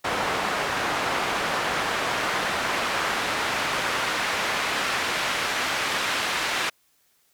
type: noise with band-pass filter sweep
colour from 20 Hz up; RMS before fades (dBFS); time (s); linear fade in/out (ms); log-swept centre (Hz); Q
pink; -26; 0.04-6.7; 10; 1100 to 2100; 0.72
effects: white hiss -65 dBFS RMS until 7.33 s